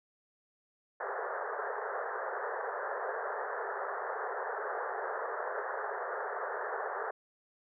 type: band-pass noise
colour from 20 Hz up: pink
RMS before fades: -37 dBFS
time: 1-7.11 s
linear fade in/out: 5 ms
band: 400 to 1800 Hz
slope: 96 dB/octave
effects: none